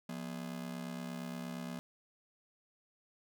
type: ring-modulated tone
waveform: 45% pulse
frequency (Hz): 207.7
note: G#3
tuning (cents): 0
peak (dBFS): -37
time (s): 0.09-1.79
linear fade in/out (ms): 0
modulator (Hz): 34.3
effects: none